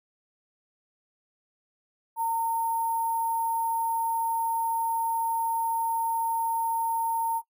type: tone with sample-and-hold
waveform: sine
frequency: 914 Hz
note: A#5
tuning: 34 cents flat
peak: -24 dBFS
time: 2.16-7.42 s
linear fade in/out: 50 ms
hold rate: 11025 Hz
effects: noise-tail reverb RT60 0.1 s tail -18 dB re dry